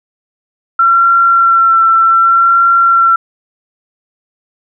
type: tone with vibrato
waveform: sine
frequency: 1356 Hz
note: E6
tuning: 49 cents sharp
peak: -5 dBFS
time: 0.79-3.16 s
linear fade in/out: 5 ms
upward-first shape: sine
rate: 0.66 Hz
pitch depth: 18 cents each way
effects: none